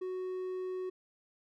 triangle tone, 370 Hz, F#4, in tune, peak -33 dBFS, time 0.01-0.9 s, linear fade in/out 10 ms, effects none

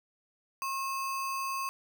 sine tone with sample-and-hold, 1078 Hz, C#6, 49 cents flat, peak -31 dBFS, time 0.62-1.69 s, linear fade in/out 0 ms, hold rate 3675 Hz, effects none

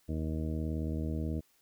harmonic tone, 78.5 Hz, D#2, 16 cents sharp, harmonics 1 / 2 / 3 / 4 / 5 / 6 / 7 / 8, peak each -34 / -38 / -39 / -40 / -51 / -46 / -54 / -49 dBFS, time 0.08-1.41 s, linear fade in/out 20 ms, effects white hiss -69 dBFS RMS until 1.61 s

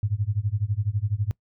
sine tone with tremolo, 103.83 Hz, G#2, in tune, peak -19 dBFS, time 0.03-1.31 s, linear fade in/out 0 ms, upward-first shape sine, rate 12 Hz, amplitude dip 95%, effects noise-tail reverb RT60 0.1 s tail -23 dB re dry

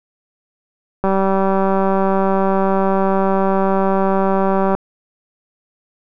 click train, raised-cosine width 1 ms, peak -4 dBFS, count 717, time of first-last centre 1.04-4.75 s, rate 193 Hz, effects none

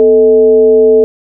sine tone with frequency modulation, 440 Hz, A4, in tune, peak -3 dBFS, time 0-1.04 s, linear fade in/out 0 ms, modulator 190 Hz, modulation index 0.42, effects none

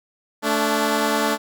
10% pulse tone pair together, 220 / 290.1 Hz, A3 / D4, 0 / -21 cents, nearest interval perfect fourth, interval 479 cents, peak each -13 dBFS, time 0.42-1.38 s, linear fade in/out 50 ms, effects none

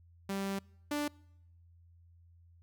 sawtooth tone pair in turn, 196 / 293.7 Hz, G3 / D4, 0 / 0 cents, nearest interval perfect fifth, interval 700 cents, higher second, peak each -30 / -28 dBFS, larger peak second, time 0.29-0.59 / 0.91-1.08 s, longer first, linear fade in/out 5 ms, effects noise-tail reverb RT60 0.8 s tail -26 dB re dry + added 85 Hz sine -58 dBFS peak until 2.62 s

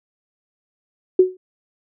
sine tone with exponential decay, 370 Hz, F#4, in tune, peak -5 dBFS, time 1.19-1.37 s, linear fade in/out 5 ms, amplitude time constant 37 ms, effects none

